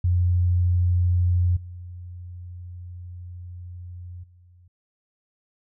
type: tone with level steps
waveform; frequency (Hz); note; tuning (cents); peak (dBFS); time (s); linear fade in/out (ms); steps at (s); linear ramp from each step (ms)
sine; 88.7; F2; +27; -17 / -35 / -50; 0.04-4.68; 5; 1.56 / 4.23; 10
effects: none